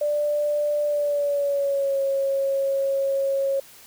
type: tone with pitch glide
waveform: sine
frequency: 590 to 547.3 Hz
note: D5 to C#5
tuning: +8 to -22 cents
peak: -20 dBFS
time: 0.01-3.6 s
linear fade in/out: 5 ms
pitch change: -130 cents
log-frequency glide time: 0.84-2 s
effects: white hiss -48 dBFS RMS until 3.86 s